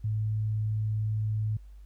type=tone; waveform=sine; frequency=107.6 Hz; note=A2; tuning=38 cents flat; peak=-26 dBFS; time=0.04-1.57 s; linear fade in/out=5 ms; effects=added 50 Hz sine -45 dBFS peak until 1.85 s + pink hiss -71 dBFS RMS until 1.85 s